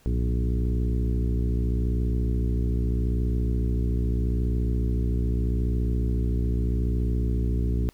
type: harmonic tone with a mistuned harmonic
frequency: 60.8 Hz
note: B1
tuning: 26 cents flat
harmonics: 1 / 2 / 3 / 4 / 5 / 6 / 7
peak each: -23 / -29 / -33 / -35 / -37 / -39 / -40 dBFS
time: 0.06-7.89 s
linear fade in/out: 0 ms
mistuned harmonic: 2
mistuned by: -97 cents
effects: pink hiss -59 dBFS RMS until 7.93 s